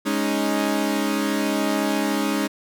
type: chord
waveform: sawtooth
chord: Ab suspended fourth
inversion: none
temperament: equal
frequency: 207.7 / 277.2 / 311.1 Hz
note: Ab3 / Db4 / Eb4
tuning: 0 / 0 / 0 cents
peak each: -21 dBFS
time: 0.05-2.48 s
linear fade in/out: 20 ms
effects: none